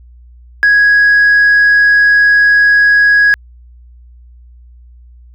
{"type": "tone", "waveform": "sine", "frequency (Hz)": 1661.2, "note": "G#6", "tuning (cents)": 0, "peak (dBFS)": -3, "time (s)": [0.63, 3.34], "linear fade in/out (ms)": 0, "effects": ["tanh soft clip ceiling -3 dBFS", "added 60 Hz sine -36 dBFS peak until 5.34 s"]}